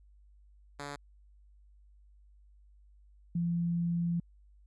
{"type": "tone pair in turn", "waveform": ["5% pulse", "sine"], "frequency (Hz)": [143.4, 170.91], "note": ["D3", "F3"], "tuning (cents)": [-41, -37], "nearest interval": "minor third", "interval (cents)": 304, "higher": "second", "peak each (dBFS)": -28, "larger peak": "neither", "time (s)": [[0.79, 0.96], [3.35, 4.2]], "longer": "second", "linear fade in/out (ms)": 5, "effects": ["added 50 Hz sine -57 dBFS peak until 4.66 s", "resampled to 22050 Hz"]}